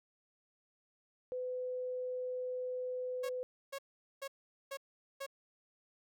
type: tone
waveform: sine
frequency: 504 Hz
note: B4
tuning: 35 cents sharp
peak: -36 dBFS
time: 1.32-3.43 s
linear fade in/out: 0 ms
type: tone bursts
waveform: sawtooth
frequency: 549 Hz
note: C#5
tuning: 17 cents flat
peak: -36 dBFS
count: 5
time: 3.23-5.265 s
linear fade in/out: 10 ms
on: 63 ms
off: 430 ms
effects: none